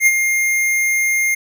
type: tone with ADSR envelope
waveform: square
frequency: 2120 Hz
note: C7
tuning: 22 cents sharp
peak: -8 dBFS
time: 0-1.35 s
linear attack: 65 ms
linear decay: 41 ms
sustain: -7 dB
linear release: 10 ms
effects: none